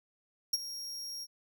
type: tone with ADSR envelope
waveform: 40% pulse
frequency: 5588 Hz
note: F8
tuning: in tune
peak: -23 dBFS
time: 0.53-1.27 s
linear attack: 7 ms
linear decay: 29 ms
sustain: -15 dB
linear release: 43 ms
effects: none